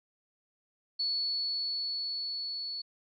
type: tone with level ramp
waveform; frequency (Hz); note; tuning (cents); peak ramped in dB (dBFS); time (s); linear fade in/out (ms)
sine; 4418; C#8; -7; -28 to -35; 0.99-2.82; 10
effects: none